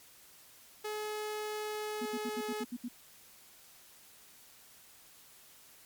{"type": "tone", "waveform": "sawtooth", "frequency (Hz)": 424.9, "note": "G#4", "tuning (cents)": 40, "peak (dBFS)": -32, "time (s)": [0.84, 2.64], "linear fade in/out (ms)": 10}
{"type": "tone bursts", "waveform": "sine", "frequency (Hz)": 242.9, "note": "B3", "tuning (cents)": -29, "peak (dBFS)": -35, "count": 8, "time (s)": [2.01, 2.886], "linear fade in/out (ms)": 10, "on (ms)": 50, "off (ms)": 68}
{"effects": ["white hiss -58 dBFS RMS until 5.85 s", "MP3 96 kbps"]}